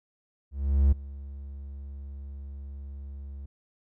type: tone with ADSR envelope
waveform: triangle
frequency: 69.4 Hz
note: C#2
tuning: 3 cents sharp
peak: -14 dBFS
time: 0.51-3.46 s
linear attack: 410 ms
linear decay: 10 ms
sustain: -21 dB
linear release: 7 ms
effects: none